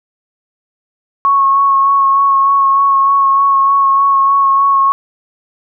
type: tone with vibrato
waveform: sine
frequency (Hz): 1100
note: C#6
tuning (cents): -14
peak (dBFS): -7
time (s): 1.25-4.92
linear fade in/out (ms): 0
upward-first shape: sine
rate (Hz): 3.3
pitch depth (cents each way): 17
effects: none

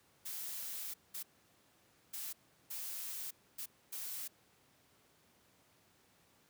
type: noise bursts at uneven times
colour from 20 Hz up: blue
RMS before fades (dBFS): -43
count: 6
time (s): 0.25-0.94 / 1.14-1.23 / 2.13-2.33 / 2.7-3.31 / 3.58-3.66 / 3.92-4.28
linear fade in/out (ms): 10
effects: pink hiss -69 dBFS RMS until 6.49 s + high-pass 100 Hz 12 dB/octave

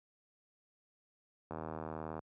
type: click train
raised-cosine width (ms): 1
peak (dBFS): -27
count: 55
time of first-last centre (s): 1.51-2.192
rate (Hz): 79.2
effects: high-pass 80 Hz 12 dB/octave

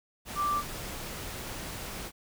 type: tone in noise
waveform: sine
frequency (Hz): 1174.7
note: D6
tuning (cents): 0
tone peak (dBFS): -26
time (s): 0.35-0.63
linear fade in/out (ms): 50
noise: pink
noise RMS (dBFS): -39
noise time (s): 0.25-2.12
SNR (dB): +10
effects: none

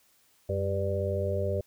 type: harmonic tone with a mistuned harmonic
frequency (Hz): 98.4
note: G2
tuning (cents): +7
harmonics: 1 / 2 / 4 / 5 / 6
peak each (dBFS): -30 / -39 / -34 / -34 / -32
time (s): 0.49-1.61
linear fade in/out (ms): 5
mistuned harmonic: 1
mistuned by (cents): -96
effects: white hiss -65 dBFS RMS until 1.66 s

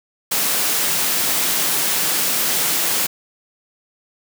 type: high-pass noise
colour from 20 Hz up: white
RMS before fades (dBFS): -19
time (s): 0.31-3.07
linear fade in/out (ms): 10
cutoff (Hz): 130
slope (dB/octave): 48
effects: none

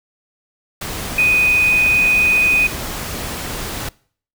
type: tone in noise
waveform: sine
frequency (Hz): 2491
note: D#7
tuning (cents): +1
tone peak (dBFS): -11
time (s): 1.18-2.67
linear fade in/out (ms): 5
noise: pink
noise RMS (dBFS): -26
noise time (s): 0.81-3.89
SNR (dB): +12
effects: noise-tail reverb RT60 0.5 s tail -23 dB re dry

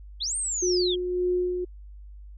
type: linear two-way sweep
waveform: sine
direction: up then down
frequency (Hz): 3136 to 8870 to 3136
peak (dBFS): -26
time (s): 0.2-0.96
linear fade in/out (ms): 20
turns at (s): 0.36
type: tone with tremolo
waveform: sine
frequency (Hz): 360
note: F#4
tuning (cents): -47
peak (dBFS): -21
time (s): 0.62-1.65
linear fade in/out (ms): 10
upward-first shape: sine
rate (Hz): 1.8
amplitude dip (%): 45
effects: added 50 Hz sine -41 dBFS peak until 2.37 s

